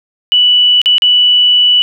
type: tone with dropouts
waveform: sine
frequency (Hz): 2960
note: F#7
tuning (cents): 0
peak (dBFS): -5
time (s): 0.32-1.82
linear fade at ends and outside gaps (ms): 0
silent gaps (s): 0.816-0.859 / 0.982-1.021
effects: none